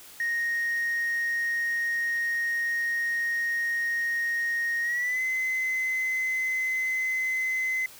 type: tone with pitch glide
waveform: sine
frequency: 1864.7 to 2045 Hz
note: A#6 to C7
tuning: 0 to -40 cents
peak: -23 dBFS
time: 0.2-7.86 s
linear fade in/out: 2 ms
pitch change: +160 cents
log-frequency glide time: 4.82-5.22 s
effects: tanh soft clip ceiling -23 dBFS + white hiss -48 dBFS RMS until 7.99 s